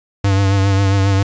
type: tone with vibrato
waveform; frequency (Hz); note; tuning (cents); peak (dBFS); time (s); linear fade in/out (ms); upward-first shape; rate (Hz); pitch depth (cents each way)
square; 98; G2; 0; -12; 0.24-1.23; 5; triangle; 7.4; 43
effects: resampled to 16000 Hz + 7-bit